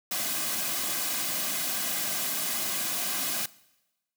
white noise with comb filter, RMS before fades -30 dBFS, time 0.11-3.46 s, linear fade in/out 5 ms, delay 2.2 ms, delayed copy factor -0.55, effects noise-tail reverb RT60 1.0 s tail -21 dB re dry + high-pass 150 Hz 12 dB/octave

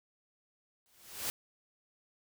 white noise with exponential growth, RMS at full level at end -33 dBFS, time 0.86-1.3 s, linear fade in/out 0 ms, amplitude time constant 95 ms, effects none

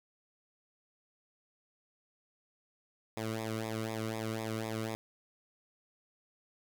sawtooth tone with flanger, 111 Hz, A2, 16 cents sharp, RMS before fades -37 dBFS, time 3.17-4.95 s, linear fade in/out 0 ms, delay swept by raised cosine 0.67 to 1.21 ms, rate 4 Hz, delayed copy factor -1, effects none

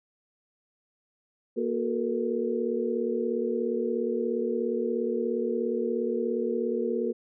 sine tone cluster, 236.1 / 366.7 / 437.6 / 474.6 Hz, A#3 / F#4 / A4 / A#4, +22 / -15 / -9 / +31 cents, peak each -31 dBFS, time 1.56-7.13 s, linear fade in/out 20 ms, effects none

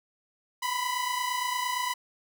sawtooth tone pair together, 980.3 / 1009 Hz, B5 / B5, -13 / +37 cents, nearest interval unison, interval 50 cents, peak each -27 dBFS, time 0.62-1.94 s, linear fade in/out 10 ms, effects none

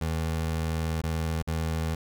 25% pulse tone with dropouts, 80.6 Hz, E2, 38 cents flat, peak -23 dBFS, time 0.01-1.95 s, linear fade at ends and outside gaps 5 ms, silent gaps 1.017-1.036 / 1.425-1.474 s, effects none

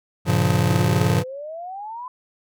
square chord, G half-diminished seventh, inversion none, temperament just, 98 / 117.6 / 141.12 / 176.4 Hz, G2 / Bb2 / Db3 / F3, 0 / +16 / +31 / +18 cents, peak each -23 dBFS, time 0.25-1.24 s, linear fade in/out 50 ms
sine exponential sweep, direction up, 318.6 to 1027 Hz, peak -30 dBFS, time 0.7-2.08 s, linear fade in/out 2 ms
effects none

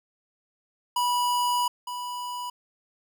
square tone pair in turn, 978 / 981.8 Hz, B5 / B5, -17 / -10 cents, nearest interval unison, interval 7 cents, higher second, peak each -23 / -32 dBFS, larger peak first, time 0.96-1.68 / 1.87-2.5 s, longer first, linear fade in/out 5 ms, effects none

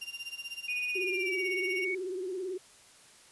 35% pulse tone with tremolo, 2785 Hz, F7, 5 cents flat, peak -34 dBFS, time 0.01-1.85 s, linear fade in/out 10 ms, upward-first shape sine, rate 16 Hz, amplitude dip 85%
sine tone with pitch glide, 2472 to 2228 Hz, D#7 to C#7, -12 to +8 cents, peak -31 dBFS, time 0.68-1.95 s, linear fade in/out 5 ms, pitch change -180 cents, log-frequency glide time 1-1.47 s
sine tone with vibrato, 371.1 Hz, F#4, 5 cents sharp, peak -33 dBFS, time 0.95-2.58 s, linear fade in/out 10 ms, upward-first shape triangle, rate 18 Hz, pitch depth 100 cents each way
effects white hiss -57 dBFS RMS until 3.31 s + resampled to 24000 Hz

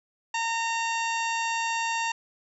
harmonic tone with a mistuned harmonic, 916 Hz, A#5, 31 cents flat, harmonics 1 / 2 / 3 / 4 / 5 / 6 / 7 / 8, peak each -28 / -33 / -32 / -40 / -41 / -41 / -45 / -41 dBFS, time 0.34-2.12 s, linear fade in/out 5 ms, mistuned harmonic 6, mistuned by +59 cents, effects none

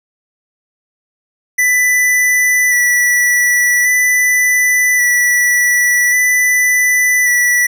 square tone with vibrato, 1972 Hz, B6, 3 cents flat, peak -10 dBFS, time 1.58-7.67 s, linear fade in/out 10 ms, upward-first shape square, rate 0.44 Hz, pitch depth 15 cents each way, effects none

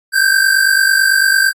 square tone pair together, 1545 / 1594 Hz, G6 / G6, -26 / +28 cents, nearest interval minor second, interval 54 cents, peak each -13 dBFS, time 0.12-1.53 s, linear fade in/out 50 ms, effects AAC 64 kbps

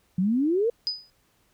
sine exponential sweep, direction up, 174.61 to 487.5 Hz, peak -20 dBFS, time 0.18-0.7 s, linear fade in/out 5 ms
sine tone with exponential decay, 4978 Hz, D#8, in tune, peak -21 dBFS, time 0.87-1.1 s, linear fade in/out 0 ms, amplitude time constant 50 ms
effects pink hiss -66 dBFS RMS until 1.53 s

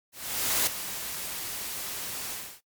white noise with ADSR envelope, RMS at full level -24 dBFS, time 0.12-2.61 s, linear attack 550 ms, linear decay 5 ms, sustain -11 dB, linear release 290 ms, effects noise-tail reverb RT60 0.1 s tail -19 dB re dry + MP3 96 kbps

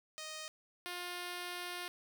5% pulse tone pair in turn, 622.3 / 354.6 Hz, D#5 / F4, 0 / +26 cents, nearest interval minor seventh, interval 974 cents, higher first, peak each -32 / -29 dBFS, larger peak second, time 0.18-0.48 / 0.86-1.88 s, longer second, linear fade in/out 0 ms, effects none

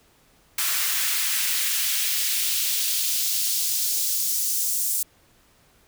white noise with high-pass filter sweep, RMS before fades -24 dBFS, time 0.58-5.03 s, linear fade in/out 5 ms, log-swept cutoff 1400 to 7600 Hz, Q 1.1, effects pink hiss -59 dBFS RMS until 5.87 s

